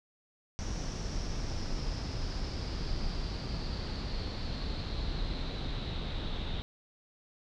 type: noise with low-pass filter sweep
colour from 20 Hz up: brown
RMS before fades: -35 dBFS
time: 0.59-6.62 s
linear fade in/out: 0 ms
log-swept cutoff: 5800 to 3700 Hz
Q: 7.3
effects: none